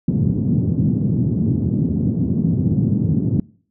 white band-pass noise, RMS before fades -18 dBFS, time 0.08-3.4 s, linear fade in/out 2 ms, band 100 to 230 Hz, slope 24 dB/octave, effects noise-tail reverb RT60 0.5 s tail -24 dB re dry

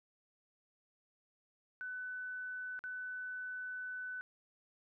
sine tone with dropouts, 1500 Hz, F#6, 23 cents sharp, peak -40 dBFS, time 1.81-4.21 s, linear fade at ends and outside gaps 0 ms, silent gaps 2.791-2.839 s, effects none

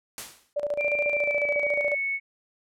white noise with exponential decay, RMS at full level -32 dBFS, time 0.18-0.53 s, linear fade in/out 0 ms, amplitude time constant 75 ms
sine tone with tremolo, 583 Hz, D5, 13 cents flat, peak -23 dBFS, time 0.56-1.95 s, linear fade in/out 10 ms, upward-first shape square, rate 14 Hz, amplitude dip 70%
sine tone with pitch glide, 2369 to 2210 Hz, D7 to C#7, +14 to -6 cents, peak -25 dBFS, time 0.77-2.2 s, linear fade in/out 50 ms, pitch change -120 cents, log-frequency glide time 1.09-1.92 s
effects low-pass 11000 Hz 12 dB/octave

